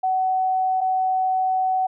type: tone pair in turn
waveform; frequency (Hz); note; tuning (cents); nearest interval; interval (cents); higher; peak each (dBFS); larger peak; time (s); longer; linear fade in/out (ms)
sine; 751 / 751; F#5 / F#5; +26 / +26; unison; 0; neither; -18; neither; 0.03-0.81 / 0.81-1.87; second; 10
effects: none

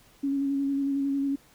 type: tone with vibrato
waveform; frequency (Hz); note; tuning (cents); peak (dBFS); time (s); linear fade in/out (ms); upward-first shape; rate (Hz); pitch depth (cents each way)
sine; 277.2; C#4; 0; -24; 0.23-1.36; 10; square; 11; 17
effects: pink hiss -58 dBFS RMS until 1.54 s

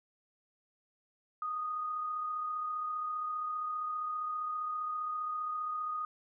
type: tone with amplitude modulation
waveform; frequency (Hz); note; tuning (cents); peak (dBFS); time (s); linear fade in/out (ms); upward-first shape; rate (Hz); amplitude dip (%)
sine; 1239; D#6; -8; -32; 1.42-6.05; 2; sine; 35.1; 30
effects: none

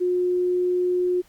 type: tone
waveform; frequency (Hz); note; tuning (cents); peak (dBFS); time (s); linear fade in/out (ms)
sine; 359.9; F#4; -48; -19; 0-1.22; 20
effects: pink hiss -57 dBFS RMS until 1.28 s + Opus 48 kbps

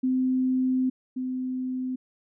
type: tone pair in turn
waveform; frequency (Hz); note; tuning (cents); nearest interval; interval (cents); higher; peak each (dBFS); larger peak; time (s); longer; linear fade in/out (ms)
sine; 257.6 / 256.2; C4 / C4; -27 / -36; unison; 9; first; -21 / -27; first; 0.03-0.9 / 1.16-1.96; first; 10
effects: none

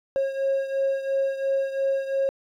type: beating tone pair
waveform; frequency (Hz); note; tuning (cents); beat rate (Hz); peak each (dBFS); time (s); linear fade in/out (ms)
triangle; 542 / 544.9; C#5 / C#5; -39 / -30; 2.9; -21 / -26; 0.16-2.29; 0
effects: tanh soft clip ceiling -14 dBFS

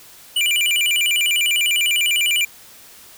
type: tone with vibrato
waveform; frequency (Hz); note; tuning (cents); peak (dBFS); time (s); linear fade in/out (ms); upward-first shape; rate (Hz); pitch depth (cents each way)
square; 2640; E7; +2; -16; 0.36-2.45; 5; square; 10; 190
effects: white hiss -44 dBFS RMS until 3.17 s

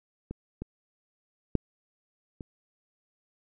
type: clicks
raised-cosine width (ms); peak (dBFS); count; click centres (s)
3; -23 / -22 / -10 / -26; 4; 0.31 / 0.62 / 1.553 / 2.408
effects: none

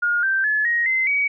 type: tone with pitch steps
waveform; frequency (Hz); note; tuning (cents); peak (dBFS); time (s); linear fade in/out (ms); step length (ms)
sine; 1426 / 1564.1 / 1715.5 / 1881.6 / 2064 / 2264; F6 / G6 / A6 / A#6 / C7 / C#7; +36 / -4 / -44 / +16 / -24 / +36; -17; 0.02-1.28; 10; 210
effects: none

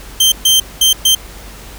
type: tone bursts at uneven times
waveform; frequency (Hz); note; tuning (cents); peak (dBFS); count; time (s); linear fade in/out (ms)
sawtooth; 3136; G7; 0; -4; 4; 0.2-0.32 / 0.45-0.6 / 0.81-0.93 / 1.05-1.15; 5
effects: added 49 Hz sine -34 dBFS peak until 1.78 s + pink hiss -35 dBFS RMS until 1.78 s

